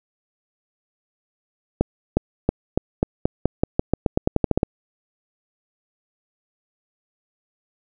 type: accelerating click train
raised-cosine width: 2 ms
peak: -3 dBFS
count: 18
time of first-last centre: 1.81-4.631 s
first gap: 360 ms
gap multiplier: 0.89
effects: none